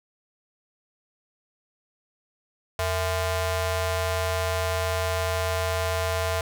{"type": "ring-modulated tone", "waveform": "sawtooth", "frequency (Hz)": 371.6, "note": "F#4", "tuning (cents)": 7, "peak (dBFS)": -17, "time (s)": [2.79, 6.41], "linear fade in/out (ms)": 2, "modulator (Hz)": 287, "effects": []}